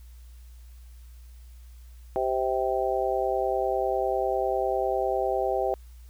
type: harmonic tone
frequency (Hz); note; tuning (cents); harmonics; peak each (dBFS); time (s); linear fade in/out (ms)
130; C3; -11; 3 / 4 / 5 / 6; -29 / -29 / -29 / -29; 2.16-5.74; 0
effects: added 60 Hz sine -44 dBFS peak until 6.09 s + white hiss -62 dBFS RMS until 6.09 s